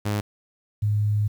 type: tone pair in turn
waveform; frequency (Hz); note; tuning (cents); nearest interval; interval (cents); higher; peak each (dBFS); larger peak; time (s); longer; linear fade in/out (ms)
sawtooth / sine; 103.83 / 104.73; G#2 / G#2; 0 / +15; unison; 15; second; -19; neither; 0.05-0.21 / 0.82-1.28; second; 10
effects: 9-bit